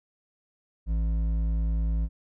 triangle tone with hard clipping, 55 Hz, A1, in tune, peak -25 dBFS, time 0.86-2.09 s, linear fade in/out 50 ms, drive 11 dB, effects none

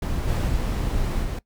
brown noise with level steps, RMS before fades -25 / -22 / -24 / -27 dBFS, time 0.02-1.39 s, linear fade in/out 5 ms, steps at 0.27 / 0.47 / 1.22 s, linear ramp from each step 20 ms, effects noise-tail reverb RT60 0.1 s tail -20 dB re dry

